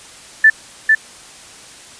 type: tone with echo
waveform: sine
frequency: 1760 Hz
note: A6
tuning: in tune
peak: -4 dBFS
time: 0.44-0.5 s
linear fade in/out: 5 ms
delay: 450 ms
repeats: 1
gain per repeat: -3 dB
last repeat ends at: 0.95 s
effects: white hiss -39 dBFS RMS until 1.99 s + resampled to 22050 Hz